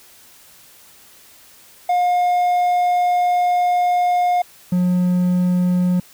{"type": "tone pair in turn", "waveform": "triangle", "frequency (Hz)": [714, 179.79], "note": ["F5", "F#3"], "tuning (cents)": [38, -49], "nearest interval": "2 octaves", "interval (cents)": 2387, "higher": "first", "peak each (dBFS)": -12, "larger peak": "neither", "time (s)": [[1.89, 4.42], [4.72, 6]], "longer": "first", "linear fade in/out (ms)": 5, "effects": ["white hiss -47 dBFS RMS until 6.13 s"]}